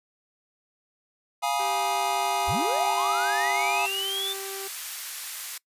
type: chord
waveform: square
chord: F half-diminished seventh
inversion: none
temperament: equal with one note detuned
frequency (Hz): 698.5 / 830.6 / 964.1 / 1244.5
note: F5 / Ab5 / Cb6 / Eb6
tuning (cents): 0 / 0 / -42 / 0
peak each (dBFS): -30 / -29 / -31 / -33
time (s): 1.42-3.87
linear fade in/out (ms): 20
type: tone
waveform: sawtooth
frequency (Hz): 390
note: G4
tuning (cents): -9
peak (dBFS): -32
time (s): 1.59-4.68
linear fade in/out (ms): 10
type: linear sweep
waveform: triangle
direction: up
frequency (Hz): 37.55 to 3600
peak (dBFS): -26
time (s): 2.47-4.34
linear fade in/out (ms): 20
type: high-pass noise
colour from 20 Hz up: white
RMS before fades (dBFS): -35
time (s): 3.85-5.58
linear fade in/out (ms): 5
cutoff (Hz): 1200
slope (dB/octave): 12
effects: noise-tail reverb RT60 0.1 s tail -23 dB re dry + resampled to 32000 Hz